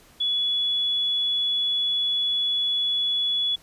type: tone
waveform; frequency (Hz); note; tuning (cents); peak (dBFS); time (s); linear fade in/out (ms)
sine; 3400; G#7; +40; -21; 0.2-3.56; 10
effects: pink hiss -54 dBFS RMS until 3.62 s + resampled to 32000 Hz